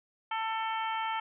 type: harmonic tone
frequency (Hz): 445.3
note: A4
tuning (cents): +21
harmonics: 2 / 3 / 4 / 5 / 6 / 7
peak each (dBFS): -32 / -37 / -43 / -41 / -47 / -43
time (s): 0.31-1.2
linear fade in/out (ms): 5
effects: none